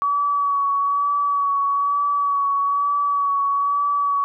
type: tone with vibrato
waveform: sine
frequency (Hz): 1135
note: C#6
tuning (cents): +41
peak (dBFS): -17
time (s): 0.02-4.24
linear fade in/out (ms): 0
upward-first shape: sine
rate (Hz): 1.1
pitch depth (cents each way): 22
effects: none